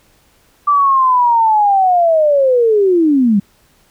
sine linear sweep, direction down, 1174.7 to 190.3 Hz, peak -8 dBFS, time 0.67-3.4 s, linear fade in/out 10 ms, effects pink hiss -53 dBFS RMS until 3.9 s

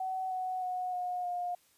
sine tone with pitch steps, 753 / 742.2 / 731.6 / 721.1 / 710.7 Hz, F#5 / F#5 / F#5 / F#5 / F5, +30 / +5 / -20 / -45 / +30 cents, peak -32 dBFS, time 0-1.55 s, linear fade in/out 5 ms, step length 310 ms, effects white hiss -67 dBFS RMS until 1.77 s + resampled to 32000 Hz

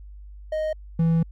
triangle tone pair in turn, 622.3 / 164.83 Hz, D#5 / E3, 0 / 0 cents, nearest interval octave + major seventh, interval 2300 cents, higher first, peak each -21 / -15 dBFS, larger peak second, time 0.52-0.73 / 0.99-1.23 s, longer second, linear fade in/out 5 ms, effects added 50 Hz sine -39 dBFS peak until 1.31 s

